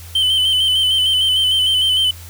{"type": "tone with vibrato", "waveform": "triangle", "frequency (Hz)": 3066, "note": "G7", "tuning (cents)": -39, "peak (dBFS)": -11, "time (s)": [0.15, 2.11], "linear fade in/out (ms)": 5, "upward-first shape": "square", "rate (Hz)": 6.6, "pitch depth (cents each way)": 34, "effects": ["added 85 Hz sine -34 dBFS peak until 2.29 s", "white hiss -40 dBFS RMS until 2.29 s"]}